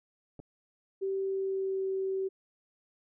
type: clicks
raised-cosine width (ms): 2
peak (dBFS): -34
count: 2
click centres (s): 0.393 / 0.4
type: tone with pitch glide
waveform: sine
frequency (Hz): 387.3 to 383.3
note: G4 to G4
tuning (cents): -21 to -39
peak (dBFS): -29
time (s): 1.01-2.29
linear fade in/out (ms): 20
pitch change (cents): -18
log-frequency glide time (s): 1.2-1.86
effects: none